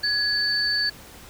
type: tone pair together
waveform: sine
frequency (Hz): 1678 / 4513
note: G#6 / C#8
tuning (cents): +17 / +30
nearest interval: octave + perfect fourth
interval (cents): 1713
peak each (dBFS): -25 / -22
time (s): 0.03-0.9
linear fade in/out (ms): 10
effects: pink hiss -45 dBFS RMS until 1.29 s